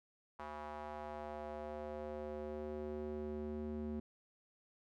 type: tone with band-pass filter sweep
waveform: square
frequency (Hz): 75.1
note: D2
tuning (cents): +39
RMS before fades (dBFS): -44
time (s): 0.39-4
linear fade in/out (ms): 5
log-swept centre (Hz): 990 to 270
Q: 2.2
effects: none